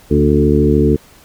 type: harmonic tone with a mistuned harmonic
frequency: 73.42 Hz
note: D2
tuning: in tune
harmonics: 1 / 2 / 3 / 4 / 5 / 6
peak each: -16 / -16 / -16 / -16 / -16 / -16 dBFS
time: 0.1-0.97 s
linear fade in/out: 20 ms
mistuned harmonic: 3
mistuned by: +36 cents
effects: pink hiss -45 dBFS RMS until 1.24 s